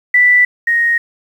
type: tone pair in turn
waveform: sine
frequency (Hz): 1975.5 / 1869.1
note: B6 / A#6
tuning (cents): 0 / +4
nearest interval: minor second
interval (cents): 96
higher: first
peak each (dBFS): -6 / -10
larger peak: first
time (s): 0.14-0.45 / 0.67-0.98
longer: neither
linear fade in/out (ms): 5
effects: 7-bit